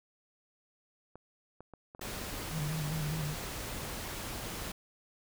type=clicks; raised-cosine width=1 ms; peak=-34 dBFS; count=11; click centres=1.156 / 1.606 / 1.737 / 1.949 / 1.994 / 2.056 / 2.126 / 2.218 / 2.378 / 2.762 / 2.799 s
type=noise; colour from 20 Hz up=pink; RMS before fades=-40 dBFS; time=2.01-4.72 s; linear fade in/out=5 ms
type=tone with vibrato; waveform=sine; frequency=153.4 Hz; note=D#3; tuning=24 cents flat; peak=-33 dBFS; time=2.5-3.36 s; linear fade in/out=50 ms; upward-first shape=square; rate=4.9 Hz; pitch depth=56 cents each way
effects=none